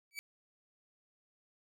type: tone with exponential growth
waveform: sawtooth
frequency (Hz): 2287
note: D7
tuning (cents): -47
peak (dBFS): -32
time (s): 0.11-0.19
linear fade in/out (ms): 0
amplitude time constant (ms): 16
effects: none